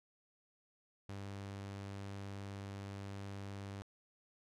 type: tone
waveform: sawtooth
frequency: 99.1 Hz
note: G2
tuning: 19 cents sharp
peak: -40 dBFS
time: 1.09-3.82 s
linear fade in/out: 0 ms
effects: low-pass 8000 Hz 12 dB/octave